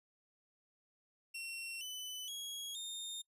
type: tone with pitch steps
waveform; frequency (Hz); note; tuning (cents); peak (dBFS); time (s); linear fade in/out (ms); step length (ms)
sawtooth; 2723 / 3004 / 3314 / 3656; F7 / F#7 / G#7 / A#7; -44 / +26 / -4 / -34; -39; 1.34-3.22; 10; 470
effects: noise-tail reverb RT60 0.1 s tail -20 dB re dry + resampled to 32000 Hz